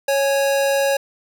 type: tone pair together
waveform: square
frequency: 552.2 / 830.6 Hz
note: C#5 / G#5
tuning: -7 / 0 cents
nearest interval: perfect fifth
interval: 707 cents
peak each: -17 / -26 dBFS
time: 0.08-0.97 s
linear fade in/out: 5 ms
effects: none